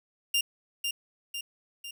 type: tone with echo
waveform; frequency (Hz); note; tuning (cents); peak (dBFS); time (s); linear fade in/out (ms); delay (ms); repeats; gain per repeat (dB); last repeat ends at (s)
sawtooth; 2797; F7; +2; -20; 0.34-0.41; 5; 500; 3; -5; 1.91
effects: none